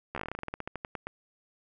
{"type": "slowing click train", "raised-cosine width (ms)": 0.5, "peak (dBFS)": -20, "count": 20, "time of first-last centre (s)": [0.15, 1.07], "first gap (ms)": 13, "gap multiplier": 1.13, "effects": []}